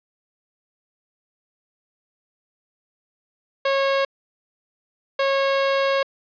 sawtooth tone bursts at uneven times, 547 Hz, C#5, 23 cents flat, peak -14 dBFS, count 2, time 3.65-4.05 / 5.19-6.03 s, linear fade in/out 5 ms, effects resampled to 11025 Hz + 9-bit

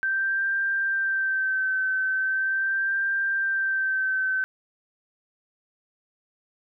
sine tone with vibrato, 1558 Hz, G6, 11 cents flat, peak -22 dBFS, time 0.03-4.44 s, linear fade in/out 0 ms, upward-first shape sine, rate 0.4 Hz, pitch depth 28 cents each way, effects none

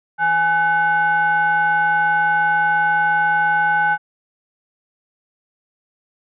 triangle ring-modulated tone, 335.7 Hz, E4, 32 cents sharp, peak -9 dBFS, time 0.18-3.98 s, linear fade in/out 50 ms, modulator 1170 Hz, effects resampled to 8000 Hz

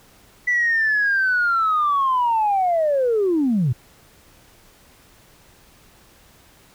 sine linear sweep, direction down, 1983 to 110 Hz, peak -15 dBFS, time 0.47-3.73 s, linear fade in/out 10 ms, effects tanh soft clip ceiling -12 dBFS + pink hiss -52 dBFS RMS until 6.74 s

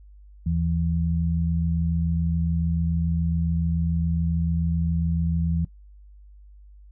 sine tone pair together, 79.35 / 166.4 Hz, D#2 / E3, +35 / +17 cents, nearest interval octave + minor second, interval 1282 cents, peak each -24 / -23 dBFS, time 0.46-5.65 s, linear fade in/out 5 ms, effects noise-tail reverb RT60 0.1 s tail -21 dB re dry + added 50 Hz sine -45 dBFS peak until 6.91 s

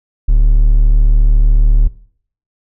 triangle tone, 37 Hz, D1, 14 cents sharp, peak -4 dBFS, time 0.28-1.88 s, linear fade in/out 10 ms, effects noise-tail reverb RT60 0.6 s tail -19 dB re dry

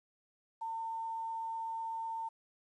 sine tone with quantisation, 904 Hz, A5, 47 cents sharp, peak -36 dBFS, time 0.61-2.29 s, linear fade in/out 10 ms, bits 11, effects resampled to 24000 Hz

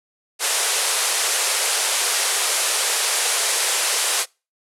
white band-pass noise, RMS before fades -21 dBFS, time 0.39-4.26 s, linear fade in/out 50 ms, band 400 to 11000 Hz, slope 48 dB/octave, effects noise-tail reverb RT60 0.3 s tail -26 dB re dry

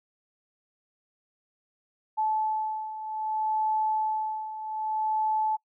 sine beating tone pair, 867 / 867.63 Hz, A5 / A5, -26 / -25 cents, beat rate 0.63 Hz, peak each -32 / -27 dBFS, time 2.17-5.57 s, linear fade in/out 20 ms, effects noise-tail reverb RT60 0.1 s tail -25 dB re dry

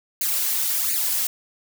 blue noise with flanger, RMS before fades -23 dBFS, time 0.21-1.27 s, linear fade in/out 2 ms, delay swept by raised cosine 0.44 to 4.04 ms, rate 1.4 Hz, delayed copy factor +0.9, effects none

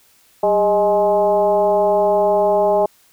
sine tone with frequency modulation, 622.3 Hz, D#5, in tune, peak -12 dBFS, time 0.43-2.86 s, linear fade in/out 5 ms, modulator 217 Hz, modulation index 1.1, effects white hiss -54 dBFS RMS until 3.12 s

